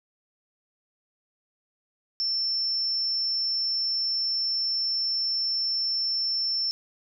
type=tone; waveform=sine; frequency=5370 Hz; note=E8; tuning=31 cents sharp; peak=-24 dBFS; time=2.2-6.71 s; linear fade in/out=0 ms; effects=none